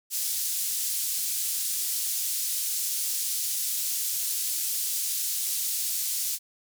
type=band-pass noise; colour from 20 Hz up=white; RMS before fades=-29 dBFS; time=0.1-6.39 s; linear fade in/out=50 ms; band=5100 to 15000 Hz; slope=12 dB/octave; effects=none